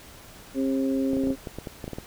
harmonic tone, 134.1 Hz, C3, 43 cents sharp, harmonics 2 / 3 / 4, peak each -23 / -32 / -32 dBFS, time 0.54-1.36 s, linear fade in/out 50 ms
clicks, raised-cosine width 2 ms, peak -20 dBFS, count 12, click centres 1.133 / 1.169 / 1.237 / 1.272 / 1.305 / 1.472 / 1.586 / 1.672 / 1.842 / 1.879 / 1.933 / 1.985 s
effects pink hiss -47 dBFS RMS until 2.06 s

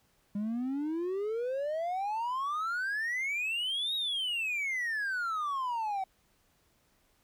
triangle exponential two-way sweep, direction up then down, 200 to 3829 to 749 Hz, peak -28 dBFS, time 0.35-6.04 s, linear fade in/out 5 ms, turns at 3.95 s, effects tanh soft clip ceiling -24 dBFS + pink hiss -70 dBFS RMS until 7.23 s

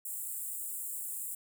pink high-pass noise, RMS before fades -39 dBFS, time 0.05-1.35 s, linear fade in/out 5 ms, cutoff 7500 Hz, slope 96 dB/octave, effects none

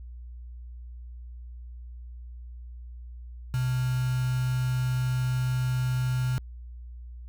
sine tone with quantisation, 127 Hz, B2, 49 cents sharp, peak -24 dBFS, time 3.54-6.38 s, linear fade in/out 0 ms, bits 6, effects added 60 Hz sine -39 dBFS peak until 7.28 s

